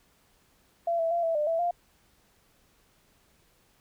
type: tone with pitch steps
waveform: sine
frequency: 680 / 659 / 686 / 659 / 599 / 660 / 698 Hz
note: F5 / E5 / F5 / E5 / D5 / E5 / F5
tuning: -46 / -1 / -31 / -1 / +34 / +2 / -1 cents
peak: -24 dBFS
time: 0.87-1.71 s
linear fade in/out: 5 ms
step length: 120 ms
effects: pink hiss -65 dBFS RMS until 3.8 s